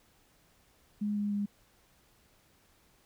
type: tone with pitch steps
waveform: sine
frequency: 207.7 / 205.7 / 203.7 Hz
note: G#3 / G#3 / G#3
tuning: 0 / -16 / -33 cents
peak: -29 dBFS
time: 1.01-1.46 s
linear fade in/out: 10 ms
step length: 150 ms
effects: pink hiss -66 dBFS RMS until 3.05 s